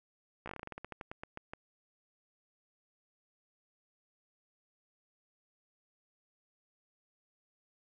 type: slowing click train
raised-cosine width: 0.5 ms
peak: -27 dBFS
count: 18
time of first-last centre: 0.46-1.535 s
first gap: 15 ms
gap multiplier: 1.16
effects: none